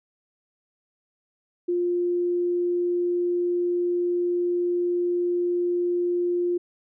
sine tone, 351.7 Hz, F4, 12 cents sharp, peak -21 dBFS, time 1.68-6.58 s, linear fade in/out 10 ms, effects none

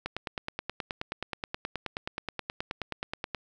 click train, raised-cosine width 0.3 ms, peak -16 dBFS, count 32, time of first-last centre 0.06-3.347 s, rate 9.43 Hz, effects none

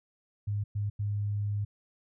sine tone bursts at uneven times, 102.9 Hz, G#2, 16 cents flat, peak -28 dBFS, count 3, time 0.47-0.64 / 0.75-0.9 / 0.99-1.65 s, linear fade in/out 10 ms, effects none

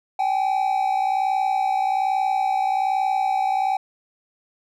triangle tone pair together, 769.4 / 830.6 Hz, G5 / G#5, -33 / 0 cents, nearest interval minor second, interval 133 cents, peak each -18 / -23 dBFS, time 0.19-3.77 s, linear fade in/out 5 ms, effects none

